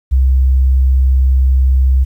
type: tone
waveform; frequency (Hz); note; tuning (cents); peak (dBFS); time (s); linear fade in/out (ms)
sine; 65.41; C2; 0; -7; 0.11-2.05; 20
effects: 8-bit